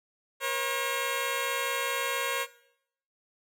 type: tone pair together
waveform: 10% pulse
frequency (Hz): 477.5 / 542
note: A#4 / C#5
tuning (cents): +42 / -39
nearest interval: major second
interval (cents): 219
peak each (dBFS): -25 / -21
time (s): 0.4-2.47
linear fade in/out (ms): 50
effects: noise-tail reverb RT60 0.7 s tail -18 dB re dry